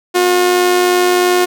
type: tone with amplitude modulation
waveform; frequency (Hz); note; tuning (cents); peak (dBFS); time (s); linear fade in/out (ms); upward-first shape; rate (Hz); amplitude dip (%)
sawtooth; 359.3; F4; +49; -4; 0.14-1.46; 20; sine; 103; 40
effects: none